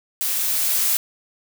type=noise with level ramp; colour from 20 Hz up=blue; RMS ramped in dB=-23 to -19 dBFS; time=0.21-0.97 s; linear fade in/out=0 ms; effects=none